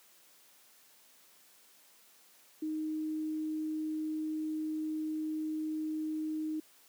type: tone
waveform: sine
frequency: 311.1 Hz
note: D#4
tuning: in tune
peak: -32 dBFS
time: 2.62-6.6 s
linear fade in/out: 5 ms
effects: white hiss -62 dBFS RMS until 6.88 s + high-pass 200 Hz 12 dB/octave